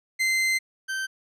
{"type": "tone pair in turn", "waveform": "40% pulse", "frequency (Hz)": [2073, 1553], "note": ["C7", "G6"], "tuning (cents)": [-17, -17], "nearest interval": "perfect fourth", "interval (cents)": 500, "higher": "first", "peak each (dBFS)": [-20, -26], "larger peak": "first", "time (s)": [[0.19, 0.59], [0.88, 1.07]], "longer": "first", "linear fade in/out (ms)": 20, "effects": ["low-pass 10000 Hz 12 dB/octave"]}